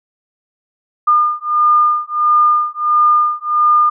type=beating tone pair; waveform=sine; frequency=1210 / 1211.5 Hz; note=D#6 / D#6; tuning=-49 / -47 cents; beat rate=1.5 Hz; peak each=-13 dBFS; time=1.07-3.9 s; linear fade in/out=10 ms; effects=none

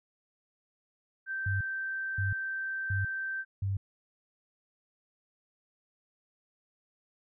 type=tone; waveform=sine; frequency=1559 Hz; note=G6; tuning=10 cents flat; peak=-32 dBFS; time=1.26-3.45 s; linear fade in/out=50 ms
type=tone bursts; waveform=sine; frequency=98 Hz; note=G2; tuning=in tune; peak=-28 dBFS; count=4; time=1.46-3.77 s; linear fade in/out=5 ms; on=150 ms; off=570 ms
effects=none

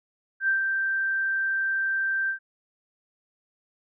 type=tone with ADSR envelope; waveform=sine; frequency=1568 Hz; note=G6; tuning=in tune; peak=-19 dBFS; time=0.4-2.39 s; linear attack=81 ms; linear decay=120 ms; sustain=-4 dB; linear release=100 ms; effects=none

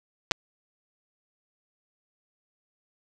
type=clicks; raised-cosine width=0.2 ms; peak=-5 dBFS; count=2; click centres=0.312 / 0.318 s; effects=none

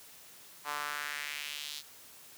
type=tone with high-pass filter sweep; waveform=sawtooth; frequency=146.83 Hz; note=D3; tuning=in tune; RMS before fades=-39 dBFS; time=0.64-1.83 s; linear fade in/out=50 ms; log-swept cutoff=980 to 4100 Hz; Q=2.2; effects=white hiss -54 dBFS RMS until 2.37 s + high-pass 80 Hz 12 dB/octave

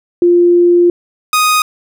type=tone pair in turn; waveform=sine / sawtooth; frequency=349.2 / 1244.4 Hz; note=F4 / D#6; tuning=0 / 0 cents; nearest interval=octave + minor seventh; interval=2200 cents; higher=second; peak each=-5 dBFS; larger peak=neither; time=0.22-0.9 / 1.33-1.62 s; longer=first; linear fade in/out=2 ms; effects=none

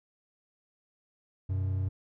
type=tone pair together; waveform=triangle; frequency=94.15 / 125.6 Hz; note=F#2 / B2; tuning=+31 / +30 cents; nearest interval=perfect fourth; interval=499 cents; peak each=-26 / -36 dBFS; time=1.49-1.89 s; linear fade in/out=10 ms; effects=none

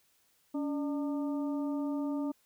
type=harmonic tone with a mistuned harmonic; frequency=300 Hz; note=D4; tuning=37 cents sharp; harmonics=1 / 2 / 3 / 4; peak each=-31 / -42 / -46 / -50 dBFS; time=0.54-2.32 s; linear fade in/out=10 ms; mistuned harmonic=1; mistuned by=-92 cents; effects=white hiss -70 dBFS RMS until 2.45 s

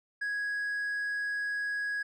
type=tone with hard clipping; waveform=sine; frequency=1661.2 Hz; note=G#6; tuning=in tune; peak=-31 dBFS; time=0.21-2.03 s; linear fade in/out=10 ms; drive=2 dB; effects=none

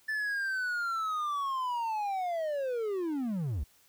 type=linear sweep; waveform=triangle; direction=down; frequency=1760 to 56.5 Hz; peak=-28 dBFS; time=0.08-3.64 s; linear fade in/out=10 ms; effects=white hiss -64 dBFS RMS until 3.88 s

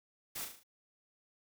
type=noise with echo; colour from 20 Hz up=white; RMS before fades=-41 dBFS; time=0.35-0.45 s; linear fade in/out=10 ms; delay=37 ms; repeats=5; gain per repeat=-5 dB; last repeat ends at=0.635 s; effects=none

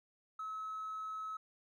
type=tone with hard clipping; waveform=sine; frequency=1290 Hz; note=E6; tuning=38 cents flat; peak=-40 dBFS; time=0.39-1.37 s; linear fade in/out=5 ms; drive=1 dB; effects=none

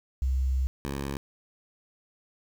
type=tone pair in turn; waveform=sine / 10% pulse; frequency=65.41 / 69.3 Hz; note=C2 / C#2; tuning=0 / 0 cents; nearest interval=minor second; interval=100 cents; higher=second; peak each=-23 dBFS; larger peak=neither; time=0.22-0.67 / 0.85-1.17 s; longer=first; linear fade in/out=0 ms; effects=9-bit

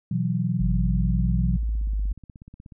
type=chord; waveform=sine; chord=B suspended fourth; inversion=none; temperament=equal; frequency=123.47 / 164.81 / 185 Hz; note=B2 / E3 / F#3; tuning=0 / 0 / 0 cents; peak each=-26 dBFS; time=0.11-1.57 s; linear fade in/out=5 ms
type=exponential two-way sweep; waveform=sine; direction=up then down; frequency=49 to 58.27 to 49 Hz; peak=-22 dBFS; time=0.6-2.13 s; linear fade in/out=10 ms; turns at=1.44 s
type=click train; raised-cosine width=5 ms; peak=-31 dBFS; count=21; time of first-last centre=1.51-2.722 s; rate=16.5 Hz
effects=none

